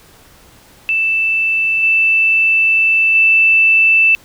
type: tone with level steps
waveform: sine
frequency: 2649 Hz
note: E7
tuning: 8 cents sharp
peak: -12 / -9 / -7 dBFS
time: 0.89-4.15 s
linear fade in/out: 0 ms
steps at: 1.83 / 3.15 s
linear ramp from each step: 2 ms
effects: pink hiss -45 dBFS RMS until 4.24 s